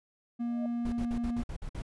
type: tone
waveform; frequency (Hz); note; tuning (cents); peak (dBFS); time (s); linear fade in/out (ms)
triangle; 237; A#3; +29; -28; 0.39-1.43; 20
type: tone with exponential growth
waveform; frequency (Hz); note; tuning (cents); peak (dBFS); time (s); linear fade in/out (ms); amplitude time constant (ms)
sine; 620; D#5; -6; -35; 0.4-0.66; 2; 56
type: noise bursts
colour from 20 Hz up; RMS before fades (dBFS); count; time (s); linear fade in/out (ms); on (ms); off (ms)
brown; -37; 8; 0.85-1.821; 5; 75; 53
effects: resampled to 24000 Hz